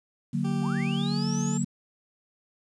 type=chord; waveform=sine; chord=D augmented; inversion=none; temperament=equal; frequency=146.83 / 185 / 233.1 Hz; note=D3 / F#3 / A#3; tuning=0 / 0 / 0 cents; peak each=-29 dBFS; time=0.33-1.65 s; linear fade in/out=10 ms
type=tone with pitch glide; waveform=20% pulse; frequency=392 to 432.4 Hz; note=G4 to A4; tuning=0 to -30 cents; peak=-32 dBFS; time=0.44-1.58 s; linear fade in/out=10 ms; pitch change=+170 cents; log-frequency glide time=0.96-1.27 s
type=linear sweep; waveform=sine; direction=up; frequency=697 to 7902 Hz; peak=-35 dBFS; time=0.62-1.64 s; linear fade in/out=10 ms
effects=resampled to 22050 Hz + 9-bit